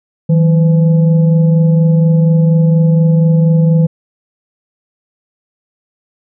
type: tone with frequency modulation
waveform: sine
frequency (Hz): 160.4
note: E3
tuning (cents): -47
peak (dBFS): -6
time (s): 0.29-3.87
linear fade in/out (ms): 10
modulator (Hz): 345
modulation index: 0.42
effects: none